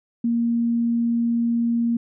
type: tone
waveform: sine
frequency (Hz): 234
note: A#3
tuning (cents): +7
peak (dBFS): -18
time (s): 0.24-1.97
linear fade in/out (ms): 5
effects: none